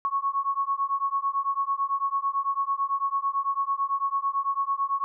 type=beating tone pair; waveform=sine; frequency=1100 / 1109 Hz; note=C#6 / C#6; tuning=-14 / 0 cents; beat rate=9 Hz; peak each=-27 dBFS; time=0.05-5.04 s; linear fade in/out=0 ms; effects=none